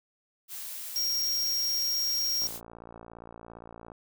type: noise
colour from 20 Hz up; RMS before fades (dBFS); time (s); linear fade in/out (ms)
blue; -39; 0.48-2.61; 50
type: tone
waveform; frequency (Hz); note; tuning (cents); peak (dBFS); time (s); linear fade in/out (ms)
square; 5588; F8; 0; -27; 0.96-2.47; 0
type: click train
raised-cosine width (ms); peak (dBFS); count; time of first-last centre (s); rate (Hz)
1; -31; 87; 2.42-3.918; 57.4
effects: none